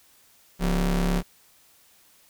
45% pulse ring-modulated tone, 105.8 Hz, G#2, 33 cents sharp, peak -18 dBFS, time 0.59-1.23 s, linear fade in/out 50 ms, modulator 71.2 Hz, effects white hiss -58 dBFS RMS until 2.29 s

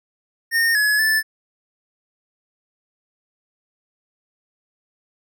square tone with pitch steps, 1835 / 1697 / 1754 Hz, A#6 / G#6 / A6, -28 / +37 / -6 cents, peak -16 dBFS, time 0.51-1.23 s, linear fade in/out 50 ms, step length 240 ms, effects none

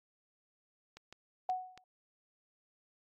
clicks, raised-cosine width 0.2 ms, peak -33 dBFS, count 4, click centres 0.97 / 1.126 / 1.499 / 1.776 s
sine tone with exponential decay, 740 Hz, F#5, in tune, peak -28 dBFS, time 1.49-1.84 s, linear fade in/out 2 ms, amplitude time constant 75 ms
effects AAC 48 kbps

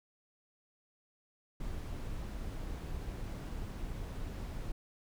brown noise, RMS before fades -40 dBFS, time 1.6-4.72 s, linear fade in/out 5 ms, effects none

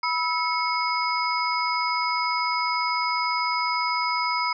sine tone cluster, 982 / 1300 / 2186 / 5000 Hz, B5 / E6 / C#7 / D#8, -10 / -24 / -25 / +8 cents, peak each -26 / -28 / -28 / -30 dBFS, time 0.03-4.53 s, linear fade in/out 5 ms, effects none

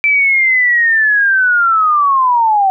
sine linear sweep, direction down, 2335 to 754 Hz, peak -8 dBFS, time 0.04-2.7 s, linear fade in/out 0 ms, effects none

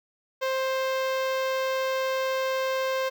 sawtooth tone with notch filter, 526 Hz, C5, 9 cents sharp, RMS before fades -27 dBFS, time 0.41-3.1 s, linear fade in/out 20 ms, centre 9700 Hz, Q 0.53, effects none

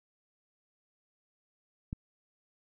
click, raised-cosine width 5 ms, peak -23 dBFS, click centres 1.929 s, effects none

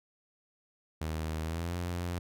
sawtooth tone with pitch glide, 79 to 87.66 Hz, D#2 to F2, +27 to +7 cents, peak -29 dBFS, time 1.01-2.19 s, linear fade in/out 5 ms, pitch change +180 cents, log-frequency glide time 1.42-1.74 s, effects none

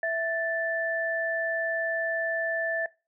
sine tone pair together, 659.3 / 1760.1 Hz, E5 / A6, 0 / 0 cents, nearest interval octave + perfect fourth, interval 1700 cents, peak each -28 dBFS, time 0.03-2.86 s, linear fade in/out 2 ms, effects noise-tail reverb RT60 0.3 s tail -22 dB re dry

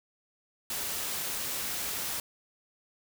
white noise, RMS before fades -34 dBFS, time 0.7-2.2 s, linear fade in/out 2 ms, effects none

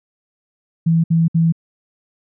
sine tone bursts, 164.81 Hz, E3, in tune, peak -11 dBFS, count 3, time 0.86-1.524 s, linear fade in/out 10 ms, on 180 ms, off 62 ms, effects none

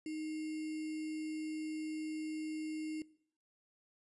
sine tone with sample-and-hold, 311.1 Hz, D#4, in tune, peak -38 dBFS, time 0.06-3.02 s, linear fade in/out 2 ms, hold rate 2450 Hz, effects noise-tail reverb RT60 0.6 s tail -20 dB re dry + resampled to 24000 Hz

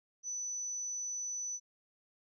sine tone, 5980 Hz, F#8, 17 cents sharp, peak -36 dBFS, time 0.23-1.6 s, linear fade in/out 50 ms, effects none

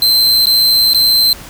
45% pulse tone with dropouts, 4104 Hz, C8, 34 cents flat, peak -7 dBFS, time 0.02-1.33 s, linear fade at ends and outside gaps 1 ms, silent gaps 0.457-0.469 / 0.934-0.946 s, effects pink hiss -33 dBFS RMS until 1.49 s

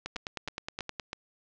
two click trains, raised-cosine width 0.2 ms, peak -18 / -17 dBFS, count 4 / 10, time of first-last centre 0.16-1.131 / 0.06-0.998 s, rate 3.09 / 9.6 Hz, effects low-pass 6000 Hz 12 dB/octave

